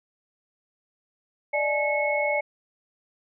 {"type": "tone cluster", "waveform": "sine", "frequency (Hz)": [589, 629, 850, 2190], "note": ["D5", "D#5", "G#5", "C#7"], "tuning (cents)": [5, 19, 40, -22], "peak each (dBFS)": [-25, -34, -30, -26], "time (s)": [1.53, 2.41], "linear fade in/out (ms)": 10, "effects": []}